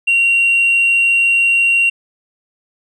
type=tone with tanh clipping; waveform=triangle; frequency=2753 Hz; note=F7; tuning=25 cents flat; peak=-10 dBFS; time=0.07-1.9 s; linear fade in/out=10 ms; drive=5 dB; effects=none